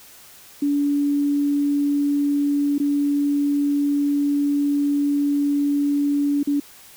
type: tone with dropouts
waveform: sine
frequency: 286.8 Hz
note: D4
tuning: 41 cents flat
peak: -17 dBFS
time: 0.62-6.6 s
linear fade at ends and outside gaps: 5 ms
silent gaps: 2.782-2.799 / 6.431-6.472 s
effects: white hiss -46 dBFS RMS until 6.96 s